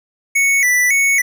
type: tone with vibrato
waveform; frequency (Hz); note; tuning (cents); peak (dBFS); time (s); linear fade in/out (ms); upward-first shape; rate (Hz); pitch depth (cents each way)
square; 2093; C7; 0; -12; 0.35-1.22; 10; square; 1.8; 99
effects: none